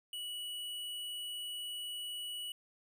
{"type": "tone", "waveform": "square", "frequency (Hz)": 2939, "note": "F#7", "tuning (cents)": -12, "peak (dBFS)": -40, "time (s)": [0.13, 2.52], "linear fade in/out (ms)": 2, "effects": ["12-bit"]}